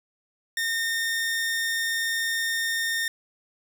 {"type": "tone", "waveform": "sawtooth", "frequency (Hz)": 1827, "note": "A#6", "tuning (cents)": -35, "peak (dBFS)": -21, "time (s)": [0.57, 3.08], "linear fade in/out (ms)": 2, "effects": []}